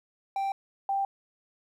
triangle / sine tone pair in turn, 784 / 786.9 Hz, G5 / G5, 0 / +6 cents, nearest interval unison, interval 6 cents, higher second, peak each -25 dBFS, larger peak neither, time 0.36-0.52 / 0.89-1.05 s, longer neither, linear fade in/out 2 ms, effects 11-bit

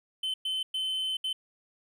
triangle tone bursts at uneven times, 3062 Hz, G7, 41 cents flat, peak -27 dBFS, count 4, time 0.23-0.34 / 0.45-0.63 / 0.74-1.17 / 1.24-1.33 s, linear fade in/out 5 ms, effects none

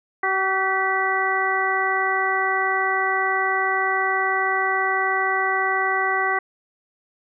harmonic tone with a mistuned harmonic, 381.3 Hz, G4, 48 cents flat, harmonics 1 / 2 / 3 / 4 / 5, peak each -28 / -25 / -25 / -27 / -23 dBFS, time 0.23-6.39 s, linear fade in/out 5 ms, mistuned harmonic 5, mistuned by +47 cents, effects none

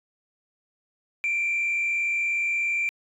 sine tone with frequency modulation, 2362 Hz, D7, 9 cents sharp, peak -21 dBFS, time 1.24-2.89 s, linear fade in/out 0 ms, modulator 57 Hz, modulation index 0.73, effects tanh soft clip ceiling -20 dBFS

